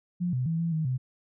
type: tone with pitch steps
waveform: sine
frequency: 176.7 / 126.8 / 163.8 / 167.4 / 158 / 128.3 Hz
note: F3 / B2 / E3 / E3 / D#3 / C3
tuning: +21 / +46 / -11 / +27 / +27 / -34 cents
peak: -25 dBFS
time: 0.2-0.98 s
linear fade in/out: 20 ms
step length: 130 ms
effects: none